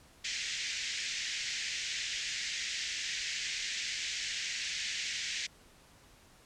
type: band-pass noise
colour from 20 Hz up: pink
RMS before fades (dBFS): -37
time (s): 0.24-5.47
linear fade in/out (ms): 10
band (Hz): 1800 to 7200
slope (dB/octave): 48
effects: pink hiss -60 dBFS RMS until 6.45 s + low-pass 11000 Hz 12 dB/octave